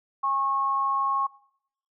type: tone pair together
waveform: sine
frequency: 818 / 1091.8 Hz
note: G#5 / C#6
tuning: -26 / -27 cents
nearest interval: perfect fourth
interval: 499 cents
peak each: -32 / -23 dBFS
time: 0.23-1.27 s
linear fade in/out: 10 ms
effects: noise-tail reverb RT60 0.7 s tail -21 dB re dry